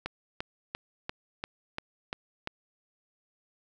click train, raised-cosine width 0.3 ms, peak -17 dBFS, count 8, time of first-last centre 0.06-2.474 s, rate 2.9 Hz, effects none

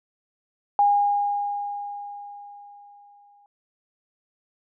sine tone with exponential decay, 815 Hz, G#5, 33 cents flat, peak -14 dBFS, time 0.79-3.46 s, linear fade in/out 1 ms, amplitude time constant 580 ms, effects none

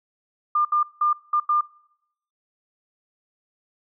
sine tone bursts at uneven times, 1200 Hz, D6, 37 cents sharp, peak -17 dBFS, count 5, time 0.55-0.65 / 0.72-0.83 / 1.01-1.13 / 1.33-1.4 / 1.49-1.61 s, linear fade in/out 5 ms, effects noise-tail reverb RT60 0.8 s tail -24 dB re dry

